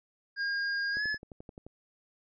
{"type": "tone with pitch glide", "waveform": "square", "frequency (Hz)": [1619, 1712.3], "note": ["G#6", "A6"], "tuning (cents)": [-45, -48], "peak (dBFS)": -30, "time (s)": [0.36, 1.18], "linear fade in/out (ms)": 50, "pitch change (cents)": 97, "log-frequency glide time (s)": [0.91, 1.04]}
{"type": "click train", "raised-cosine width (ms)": 2, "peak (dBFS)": -32, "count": 9, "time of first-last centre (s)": [0.97, 1.666], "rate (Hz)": 11.5}
{"effects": ["resampled to 16000 Hz"]}